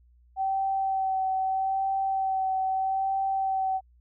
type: tone with vibrato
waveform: sine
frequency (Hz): 768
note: G5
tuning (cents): -36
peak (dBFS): -24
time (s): 0.36-3.81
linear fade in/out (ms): 50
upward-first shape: sine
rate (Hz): 0.79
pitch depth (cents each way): 17
effects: added 60 Hz sine -56 dBFS peak until 4 s